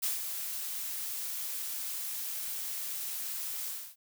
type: noise with ADSR envelope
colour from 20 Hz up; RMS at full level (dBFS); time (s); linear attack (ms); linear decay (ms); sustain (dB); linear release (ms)
blue; -30; 0.02-3.96; 18; 150; -7; 280
effects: none